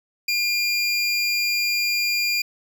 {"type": "tone", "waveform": "25% pulse", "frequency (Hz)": 2400, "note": "D7", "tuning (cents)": 37, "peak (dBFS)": -16, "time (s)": [0.28, 2.42], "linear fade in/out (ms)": 5, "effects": []}